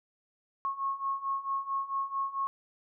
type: beating tone pair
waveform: sine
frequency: 1090 / 1094.5 Hz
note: C#6 / C#6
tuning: -29 / -22 cents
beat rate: 4.5 Hz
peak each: -35 / -32 dBFS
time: 0.65-2.47 s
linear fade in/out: 0 ms
effects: none